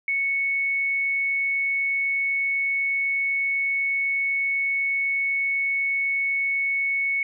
sine tone, 2213 Hz, C#7, 3 cents flat, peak -21 dBFS, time 0.08-7.23 s, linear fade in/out 2 ms, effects none

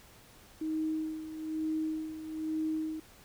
sine tone with tremolo, 314.4 Hz, D#4, 18 cents sharp, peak -29 dBFS, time 0.61-3 s, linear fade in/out 5 ms, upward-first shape sine, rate 1.1 Hz, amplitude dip 70%, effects pink hiss -57 dBFS RMS until 3.24 s

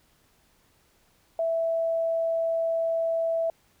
sine tone, 659.3 Hz, E5, in tune, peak -23 dBFS, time 1.39-3.5 s, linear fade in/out 2 ms, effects pink hiss -64 dBFS RMS until 3.8 s

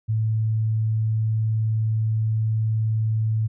sine tone, 110.1 Hz, A2, 2 cents sharp, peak -19 dBFS, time 0.08-3.48 s, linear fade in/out 20 ms, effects none

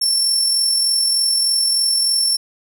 30% pulse tone with amplitude modulation, 5420 Hz, E8, 47 cents sharp, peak -9 dBFS, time 0.01-2.37 s, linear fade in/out 10 ms, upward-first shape sine, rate 43.3 Hz, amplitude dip 35%, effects none

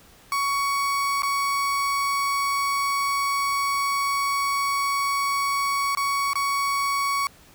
35% pulse tone with dropouts, 1119 Hz, C#6, 16 cents sharp, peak -20 dBFS, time 0.32-7.27 s, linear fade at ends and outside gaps 1 ms, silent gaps 1.221-1.232 / 5.95-5.972 / 6.333-6.355 s, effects pink hiss -52 dBFS RMS until 7.54 s

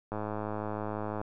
click train, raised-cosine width 1 ms, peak -21 dBFS, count 117, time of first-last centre 0.12-1.214 s, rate 106 Hz, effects none

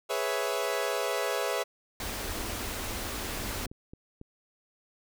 sawtooth chord, C# minor seventh, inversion second, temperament equal, 415.3 / 493.9 / 554.4 / 659.3 Hz, G#4 / B4 / C#5 / E5, 0 / 0 / 0 / 0 cents, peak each -30 dBFS, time 0.09-1.64 s, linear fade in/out 20 ms
pink band-stop noise, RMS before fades -35 dBFS, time 2-3.66 s, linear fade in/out 2 ms, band 120 to 190 Hz, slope 96 dB/octave
clicks, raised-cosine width 3 ms, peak -31 dBFS, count 9, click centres 3.182 / 3.336 / 3.368 / 3.42 / 3.558 / 3.666 / 3.715 / 3.935 / 4.214 s
effects none

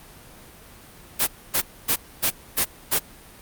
white noise bursts, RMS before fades -20 dBFS, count 6, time 1.19-2.994 s, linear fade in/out 20 ms, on 84 ms, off 260 ms, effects pink hiss -46 dBFS RMS until 3.41 s + Opus 32 kbps

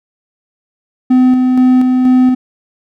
triangle tone with tremolo, 254.5 Hz, C4, 48 cents flat, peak -3 dBFS, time 1.1-2.35 s, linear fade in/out 10 ms, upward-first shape square, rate 2.1 Hz, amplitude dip 30%, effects none

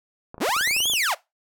clicks, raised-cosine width 1 ms, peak -24 dBFS, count 12, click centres 0.344 / 0.381 / 0.49 / 0.565 / 0.61 / 0.675 / 0.71 / 0.765 / 0.804 / 0.856 / 0.899 / 0.936 s
sawtooth linear two-way sweep, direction up then down, 134.4 to 3520 to 492.9 Hz, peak -17 dBFS, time 0.4-1.15 s, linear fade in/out 20 ms, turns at 0.9 s
effects noise-tail reverb RT60 0.2 s tail -19 dB re dry

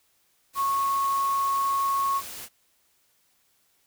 sine tone in noise, 1100 Hz, C#6, 14 cents flat, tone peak -22 dBFS, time 0.55-2.22 s, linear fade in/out 50 ms, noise white, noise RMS -39 dBFS, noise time 0.53-2.49 s, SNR +14 dB, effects white hiss -67 dBFS RMS until 3.86 s

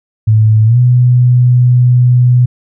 sine tone with pitch glide, 109.1 to 123.88 Hz, A2 to B2, -14 to +6 cents, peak -4 dBFS, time 0.27-2.46 s, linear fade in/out 10 ms, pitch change +220 cents, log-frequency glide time 0.65-0.78 s, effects none

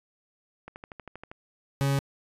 click train, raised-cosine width 0.5 ms, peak -26 dBFS, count 9, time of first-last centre 0.68-1.315 s, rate 12.6 Hz
40% pulse tone, 138.4 Hz, C#3, 2 cents flat, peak -22 dBFS, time 1.81-1.99 s, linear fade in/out 0 ms
effects resampled to 32000 Hz

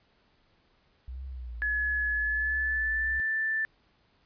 sine tone with vibrato, 62 Hz, B1, 7 cents sharp, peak -36 dBFS, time 1.08-3.2 s, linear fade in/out 0 ms, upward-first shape triangle, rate 1.5 Hz, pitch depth 130 cents each way
sine tone with pitch glide, 1700 to 1766.1 Hz, G#6 to A6, +40 to +6 cents, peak -26 dBFS, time 1.62-3.65 s, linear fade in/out 0 ms, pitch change +66 cents, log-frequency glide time 2.08-3.08 s
effects pink hiss -67 dBFS RMS until 4.25 s + resampled to 11025 Hz

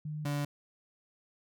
sine / 35% pulse tone pair in turn, 151.9 / 144.8 Hz, D#3 / D3, -41 / -24 cents, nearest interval minor second, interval 83 cents, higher first, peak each -35 / -29 dBFS, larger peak second, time 0.05-0.25 / 0.25-0.45 s, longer neither, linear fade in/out 5 ms, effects none

